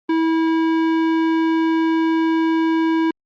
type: tone with tanh clipping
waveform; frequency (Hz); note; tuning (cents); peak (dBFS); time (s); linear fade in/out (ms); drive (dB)
sine; 324.8; E4; -26; -17; 0.09-3.11; 5; 16
effects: Opus 32 kbps